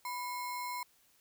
sine tone with sample-and-hold, 987.8 Hz, B5, in tune, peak -36 dBFS, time 0.05-0.83 s, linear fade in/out 2 ms, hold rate 3150 Hz, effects white hiss -68 dBFS RMS until 1.2 s

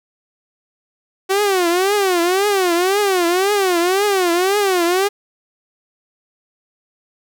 sawtooth tone with vibrato, 375.4 Hz, F#4, 25 cents sharp, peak -10 dBFS, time 1.29-5.09 s, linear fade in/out 20 ms, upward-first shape triangle, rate 1.9 Hz, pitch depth 200 cents each way, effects none

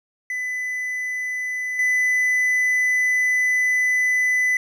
triangle tone with level steps, 2002 Hz, B6, 23 cents sharp, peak -22 / -15 dBFS, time 0.3-4.57 s, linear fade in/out 2 ms, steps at 1.79 s, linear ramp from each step 2 ms, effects none

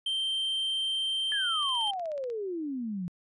triangle tone, 3136 Hz, G7, in tune, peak -26 dBFS, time 0.06-1.91 s, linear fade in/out 5 ms
sine exponential sweep, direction down, 1743 to 170 Hz, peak -31 dBFS, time 1.32-3.08 s, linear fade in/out 0 ms
click train, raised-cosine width 0.2 ms, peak -34 dBFS, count 12, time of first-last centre 1.63-2.301 s, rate 16.4 Hz
effects resampled to 24000 Hz

